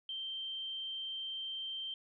sine tone, 3136 Hz, G7, in tune, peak -38 dBFS, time 0.09-1.94 s, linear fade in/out 2 ms, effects none

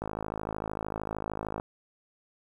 click train, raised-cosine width 1 ms, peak -19 dBFS, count 85, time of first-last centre 0.02-1.599 s, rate 53.2 Hz, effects 9-bit

